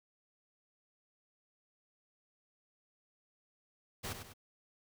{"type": "noise with echo", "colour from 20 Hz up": "pink", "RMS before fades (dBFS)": -40, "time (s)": [4.03, 4.14], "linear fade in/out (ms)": 20, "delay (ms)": 99, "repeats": 2, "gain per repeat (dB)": -7, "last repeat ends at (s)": 4.338, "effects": []}